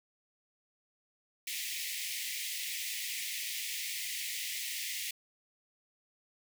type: high-pass noise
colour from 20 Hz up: pink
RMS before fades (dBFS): -38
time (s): 1.47-5.11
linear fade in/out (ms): 5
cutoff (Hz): 1900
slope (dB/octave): 96
effects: none